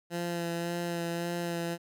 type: tone with vibrato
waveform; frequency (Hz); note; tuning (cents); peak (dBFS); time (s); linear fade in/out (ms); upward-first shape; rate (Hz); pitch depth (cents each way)
15% pulse; 171.2; F3; -34; -25; 0.1-1.78; 50; sine; 1.8; 18
effects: none